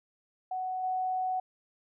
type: tone with level steps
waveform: sine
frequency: 744 Hz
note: F#5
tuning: 9 cents sharp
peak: -31 / -28 dBFS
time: 0.51-1.4 s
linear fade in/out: 5 ms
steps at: 0.83 s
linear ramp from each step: 10 ms
effects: none